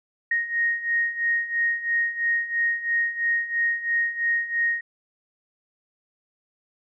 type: beating tone pair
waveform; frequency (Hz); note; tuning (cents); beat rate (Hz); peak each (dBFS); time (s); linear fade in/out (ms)
sine; 1864.7 / 1867.7; A#6 / A#6; 0 / +3; 3; -27 / -23; 0.31-4.81; 5
effects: none